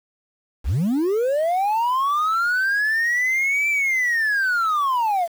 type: linear two-way sweep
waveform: sine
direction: up then down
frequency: 38.89 to 2349 to 651 Hz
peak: -15 dBFS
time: 0.64-5.28 s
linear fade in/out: 50 ms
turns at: 3.69 s
effects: tanh soft clip ceiling -17 dBFS + 7-bit